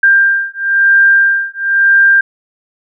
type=beating tone pair; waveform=sine; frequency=1590 / 1591 Hz; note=G6 / G6; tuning=+24 / +25 cents; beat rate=1 Hz; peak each=-10 dBFS; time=0.03-2.21 s; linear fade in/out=5 ms; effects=none